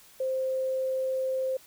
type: tone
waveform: sine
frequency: 523.3 Hz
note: C5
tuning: in tune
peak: -26 dBFS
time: 0.2-1.57 s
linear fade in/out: 5 ms
effects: white hiss -55 dBFS RMS until 1.66 s